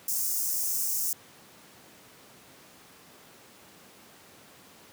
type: high-pass noise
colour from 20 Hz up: white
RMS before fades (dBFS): -29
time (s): 0.08-1.13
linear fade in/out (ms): 2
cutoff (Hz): 5500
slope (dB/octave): 48
effects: pink hiss -53 dBFS RMS until 4.92 s + high-pass 150 Hz 12 dB/octave